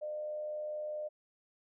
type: tone with frequency modulation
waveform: sine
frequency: 605 Hz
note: D#5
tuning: 49 cents flat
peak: -36 dBFS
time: 0.01-1.09 s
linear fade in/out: 20 ms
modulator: 84.7 Hz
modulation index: 0.21
effects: none